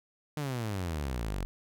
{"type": "exponential sweep", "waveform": "sawtooth", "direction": "down", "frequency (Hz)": [153.9, 43.65], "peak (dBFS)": -28, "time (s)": [0.37, 1.45], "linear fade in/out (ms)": 0, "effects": []}